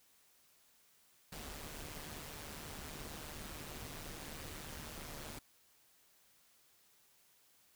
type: noise with amplitude modulation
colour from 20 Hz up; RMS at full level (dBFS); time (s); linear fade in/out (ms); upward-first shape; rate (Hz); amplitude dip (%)
pink; -45; 1.32-5.39; 5; sine; 151; 60
effects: white hiss -69 dBFS RMS until 7.75 s